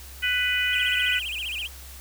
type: harmonic tone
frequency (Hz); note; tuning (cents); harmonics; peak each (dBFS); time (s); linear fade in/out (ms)
496.3; B4; +8; 3 / 4 / 5 / 6; -27 / -27 / -27 / -27; 0.22-1.2; 20
type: tone with vibrato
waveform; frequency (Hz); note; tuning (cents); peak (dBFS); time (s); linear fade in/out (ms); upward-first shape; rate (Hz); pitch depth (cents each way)
triangle; 2794; F7; 0; -27; 0.72-1.68; 20; sine; 15; 250
effects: added 66 Hz sine -42 dBFS peak until 2 s + white hiss -45 dBFS RMS until 2 s